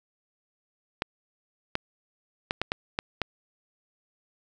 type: clicks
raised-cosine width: 0.3 ms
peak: -10 dBFS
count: 7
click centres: 1.021 / 1.754 / 2.509 / 2.616 / 2.719 / 2.989 / 3.217 s
effects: none